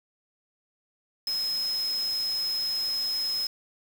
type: tone in noise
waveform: sine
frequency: 5130 Hz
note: E8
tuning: 48 cents flat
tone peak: -26 dBFS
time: 1.27-3.47 s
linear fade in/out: 2 ms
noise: white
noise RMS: -42 dBFS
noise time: 1.27-3.47 s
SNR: +13 dB
effects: none